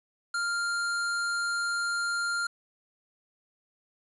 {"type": "tone", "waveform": "square", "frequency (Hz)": 1396.9, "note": "F6", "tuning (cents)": 0, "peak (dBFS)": -28, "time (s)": [0.34, 2.47], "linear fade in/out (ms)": 5, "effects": ["resampled to 24000 Hz", "9-bit"]}